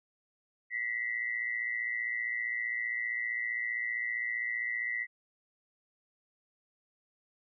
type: tone pair together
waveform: sine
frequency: 1939.7 / 2055 Hz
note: B6 / C7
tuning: -32 / -32 cents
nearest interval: minor second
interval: 100 cents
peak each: -33 / -36 dBFS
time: 0.7-5.07 s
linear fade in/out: 50 ms
effects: none